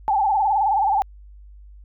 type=tone with vibrato; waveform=sine; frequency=823 Hz; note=G#5; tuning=16 cents flat; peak=-16 dBFS; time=0.08-1.02 s; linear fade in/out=0 ms; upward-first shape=sine; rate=19 Hz; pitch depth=120 cents each way; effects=added 50 Hz sine -41 dBFS peak until 1.84 s